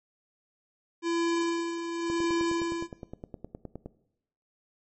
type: tone with tremolo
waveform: square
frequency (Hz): 337.1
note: E4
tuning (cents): +39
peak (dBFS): -25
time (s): 1.02-2.88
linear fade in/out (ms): 50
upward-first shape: sine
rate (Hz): 0.93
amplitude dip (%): 60
type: click train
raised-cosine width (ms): 2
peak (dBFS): -25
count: 18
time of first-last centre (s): 2.1-3.86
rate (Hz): 9.66
effects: noise-tail reverb RT60 0.8 s tail -18 dB re dry + MP3 32 kbps